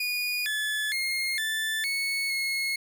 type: tone with pitch steps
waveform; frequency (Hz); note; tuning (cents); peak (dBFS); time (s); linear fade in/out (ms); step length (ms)
30% pulse; 2453 / 1723 / 2139 / 1759 / 2206 / 2171; D#7 / A6 / C7 / A6 / C#7 / C#7; -25 / -37 / +38 / -1 / -9 / -37; -24; 0-2.76; 5; 460
effects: none